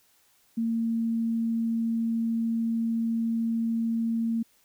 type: tone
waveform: sine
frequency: 228.4 Hz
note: A#3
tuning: 35 cents flat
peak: -24 dBFS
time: 0.57-4.43 s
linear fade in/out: 10 ms
effects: white hiss -64 dBFS RMS until 4.64 s